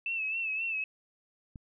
sine tone with vibrato, 2637 Hz, E7, in tune, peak -30 dBFS, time 0.06-0.84 s, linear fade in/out 2 ms, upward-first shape sine, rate 3.8 Hz, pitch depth 58 cents each way
click, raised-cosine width 5 ms, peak -32 dBFS, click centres 1.558 s
effects none

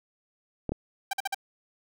clicks, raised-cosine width 2 ms, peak -16 dBFS, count 2, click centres 0.693 / 0.72 s
sawtooth tone bursts, 784 Hz, G5, in tune, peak -23 dBFS, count 4, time 1.11-1.346 s, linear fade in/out 5 ms, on 23 ms, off 48 ms
effects none

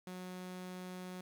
sawtooth tone, 182.8 Hz, F#3, 21 cents flat, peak -40 dBFS, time 0.07-1.21 s, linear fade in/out 2 ms, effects 11-bit

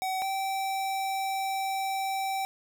square tone pair in turn, 756 / 774.6 Hz, F#5 / G5, +37 / -21 cents, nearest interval unison, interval 42 cents, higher second, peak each -29 / -29 dBFS, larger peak neither, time 0.02-0.22 / 0.22-2.45 s, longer second, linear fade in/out 0 ms, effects none

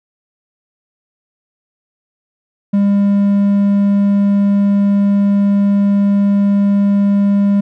triangle tone, 200.9 Hz, G3, 43 cents sharp, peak -7 dBFS, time 2.73-7.61 s, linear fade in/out 10 ms, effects none

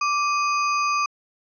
sine tone with sample-and-hold, 1171 Hz, D6, 5 cents flat, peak -19 dBFS, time 0.01-1.06 s, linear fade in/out 5 ms, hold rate 3675 Hz, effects resampled to 16000 Hz

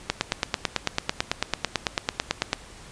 click train, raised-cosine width 0.2 ms, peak -4 dBFS, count 23, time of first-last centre 0.1-2.531 s, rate 9.05 Hz, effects pink hiss -46 dBFS RMS until 2.91 s + resampled to 22050 Hz

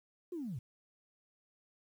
sine linear sweep, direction down, 372.6 to 103.83 Hz, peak -37 dBFS, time 0.32-0.59 s, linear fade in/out 5 ms, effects tanh soft clip ceiling -33 dBFS + 11-bit

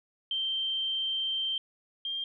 sine tone pair in turn, 3136 / 3193 Hz, G7 / G7, 0 / +31 cents, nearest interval unison, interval 31 cents, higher second, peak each -28 / -31 dBFS, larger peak first, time 0.31-1.58 / 2.05-2.24 s, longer first, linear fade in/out 2 ms, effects none

